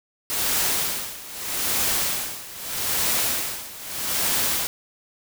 white noise with tremolo, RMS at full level -22 dBFS, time 0.3-4.67 s, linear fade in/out 0 ms, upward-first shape sine, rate 0.8 Hz, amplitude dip 85%, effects none

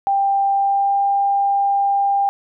sine tone with pitch glide, 791 to 797.4 Hz, G5 to G5, +15 to +29 cents, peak -14 dBFS, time 0.07-2.29 s, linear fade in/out 0 ms, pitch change +14 cents, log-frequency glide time 0.52-1.02 s, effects none

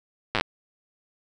slowing click train, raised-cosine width 0.3 ms, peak -7 dBFS, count 7, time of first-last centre 0.35-0.41 s, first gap 8 ms, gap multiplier 1.09, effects none

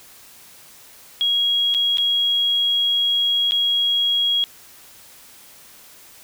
sine tone with dropouts, 3300 Hz, G#7, 12 cents flat, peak -16 dBFS, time 1.21-4.44 s, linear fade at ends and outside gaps 0 ms, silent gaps 1.741-1.747 / 1.972-1.983 / 3.51-3.52 s, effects white hiss -46 dBFS RMS until 6.23 s

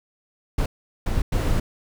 brown noise bursts at uneven times, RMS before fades -21 dBFS, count 3, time 0.58-0.66 / 1.06-1.22 / 1.32-1.6 s, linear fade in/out 5 ms, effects none

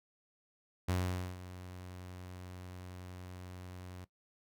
sawtooth tone with ADSR envelope, 91 Hz, F#2, 28 cents flat, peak -26 dBFS, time 0.88-4.05 s, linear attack 10 ms, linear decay 470 ms, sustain -16 dB, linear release 12 ms, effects noise-tail reverb RT60 0.1 s tail -17 dB re dry

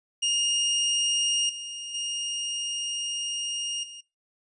sawtooth tone with level steps, 2841 Hz, F7, 29 cents sharp, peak -20 / -32 / -26 / -38 dBFS, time 0.22-4.01 s, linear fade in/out 10 ms, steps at 1.49 / 1.94 / 3.83 s, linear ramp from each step 5 ms, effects noise-tail reverb RT60 0.2 s tail -17 dB re dry + resampled to 22050 Hz

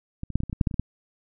clicks, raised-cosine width 5 ms, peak -19 / -23 / -7 / -14 / -20 / -22 / -17 / -6 / -9 / -22 / -17 / -10 dBFS, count 12, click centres 0.234 / 0.303 / 0.356 / 0.404 / 0.435 / 0.497 / 0.529 / 0.612 / 0.672 / 0.712 / 0.742 / 0.796 s, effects none

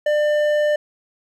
sine tone with hard clipping, 597 Hz, D5, 28 cents sharp, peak -17 dBFS, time 0.06-0.76 s, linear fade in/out 5 ms, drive 8 dB, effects none

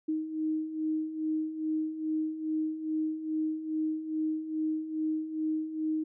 sine beating tone pair, 311.1 / 313.5 Hz, D#4 / D#4, 0 / +13 cents, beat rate 2.4 Hz, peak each -36 / -30 dBFS, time 0.08-6.04 s, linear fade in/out 10 ms, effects none

